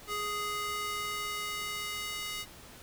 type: tone with high-pass filter sweep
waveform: square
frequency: 415.3 Hz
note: G#4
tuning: in tune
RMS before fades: -36 dBFS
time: 0.07-2.46 s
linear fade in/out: 50 ms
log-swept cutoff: 920 to 2400 Hz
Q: 1.1
effects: pink hiss -51 dBFS RMS until 2.82 s